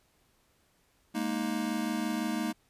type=chord; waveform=square; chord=Ab suspended second; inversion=none; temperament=just; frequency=207.7 / 233.6 / 311.5 Hz; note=Ab3 / Bb3 / Eb4; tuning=0 / +4 / +2 cents; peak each=-36 / -34 / -35 dBFS; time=1.14-2.53 s; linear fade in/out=20 ms; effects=pink hiss -69 dBFS RMS until 2.69 s + resampled to 32000 Hz